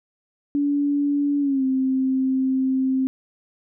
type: tone with pitch glide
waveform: sine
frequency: 286.6 to 262.8 Hz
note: D4 to C4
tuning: -42 to +8 cents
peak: -18 dBFS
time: 0.55-3.07 s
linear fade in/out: 0 ms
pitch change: -150 cents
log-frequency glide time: 1.4-1.64 s
effects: none